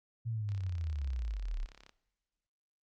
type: linear sweep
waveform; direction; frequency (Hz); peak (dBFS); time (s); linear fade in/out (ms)
sine; down; 117.4 to 31.44; -33; 0.25-1.66; 20
type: click train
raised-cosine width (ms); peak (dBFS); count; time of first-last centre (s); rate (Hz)
0.2; -36; 49; 0.49-1.894; 34.2
effects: noise-tail reverb RT60 1.0 s tail -18 dB re dry + Opus 48 kbps